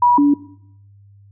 sine tone pair in turn, 970 / 287.9 Hz, B5 / D4, -31 / -34 cents, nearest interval octave + major sixth, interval 2103 cents, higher first, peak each -9 dBFS, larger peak neither, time 0.02-0.18 / 0.18-0.34 s, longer neither, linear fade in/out 5 ms, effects noise-tail reverb RT60 0.7 s tail -19 dB re dry + added 100 Hz sine -44 dBFS peak until 1.31 s

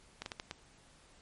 slowing click train, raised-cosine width 0.2 ms, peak -22 dBFS, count 5, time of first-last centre 0.22-0.511 s, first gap 41 ms, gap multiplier 1.4, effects pink hiss -62 dBFS RMS until 1.21 s + MP3 48 kbps

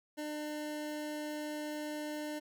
25% pulse tone, 300.8 Hz, D4, 42 cents sharp, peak -34 dBFS, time 0.17-2.4 s, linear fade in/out 20 ms, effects none

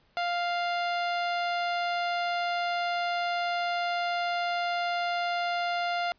sawtooth tone, 698.5 Hz, F5, in tune, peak -23 dBFS, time 0.17-6.12 s, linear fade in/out 0 ms, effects pink hiss -66 dBFS RMS until 6.18 s + resampled to 11025 Hz

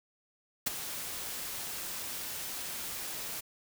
white noise with ADSR envelope, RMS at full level -27 dBFS, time 0.66-3.41 s, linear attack 10 ms, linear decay 16 ms, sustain -12 dB, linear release 14 ms, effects none

